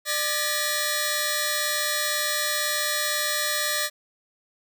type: tone cluster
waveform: 15% pulse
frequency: 598 / 1716 / 1929 / 4240 Hz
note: D5 / A6 / B6 / C8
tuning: +31 / -44 / -41 / +22 cents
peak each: -23 dBFS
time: 0.05-3.9 s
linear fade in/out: 50 ms
effects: none